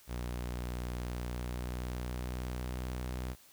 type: tone with pitch glide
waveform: sawtooth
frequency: 60.7 to 62.48 Hz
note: B1 to B1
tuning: -29 to +21 cents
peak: -32 dBFS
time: 0.07-3.36 s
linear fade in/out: 50 ms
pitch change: +50 cents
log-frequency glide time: 1.01-2.9 s
effects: white hiss -60 dBFS RMS until 3.52 s